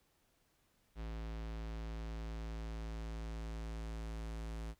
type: tone with low-pass filter sweep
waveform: square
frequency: 55.2 Hz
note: A1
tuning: 6 cents sharp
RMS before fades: -43 dBFS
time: 0.95-4.75 s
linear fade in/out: 50 ms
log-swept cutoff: 4300 to 9700 Hz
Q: 0.86
effects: pink hiss -75 dBFS RMS until 4.79 s